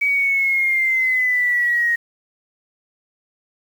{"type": "exponential sweep", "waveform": "sine", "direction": "down", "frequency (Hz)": [2276, 1871], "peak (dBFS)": -15, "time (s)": [0.01, 1.96], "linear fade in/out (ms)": 10, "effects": ["7-bit"]}